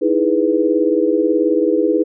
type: chord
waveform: sine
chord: E major seventh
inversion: third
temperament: equal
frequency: 311.1 / 329.6 / 415.3 / 493.9 Hz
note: D#4 / E4 / G#4 / B4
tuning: 0 / 0 / 0 / 0 cents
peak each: -18 dBFS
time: 0.01-2.04 s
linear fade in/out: 20 ms
effects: none